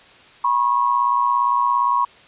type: tone pair together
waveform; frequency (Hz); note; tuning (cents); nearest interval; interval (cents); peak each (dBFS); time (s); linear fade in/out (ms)
sine; 972.6 / 1090; B5 / C#6; -27 / -29; major second; 198; -18; 0.44-2.05; 5
effects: white hiss -47 dBFS RMS until 2.27 s + resampled to 8000 Hz